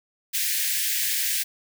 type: high-pass noise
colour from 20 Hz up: white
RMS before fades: -25 dBFS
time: 0.33-1.44 s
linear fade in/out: 20 ms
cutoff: 1600 Hz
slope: 96 dB/octave
effects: none